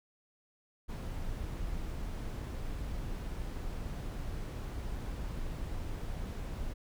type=noise; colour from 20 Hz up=brown; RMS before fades=-38 dBFS; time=0.88-6.74 s; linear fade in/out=20 ms; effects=none